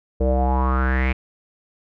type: tone with low-pass filter sweep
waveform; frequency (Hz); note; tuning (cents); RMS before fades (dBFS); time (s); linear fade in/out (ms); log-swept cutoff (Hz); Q
square; 64.8; C2; -16; -19; 0.2-1.13; 10; 500 to 2400; 7.2
effects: none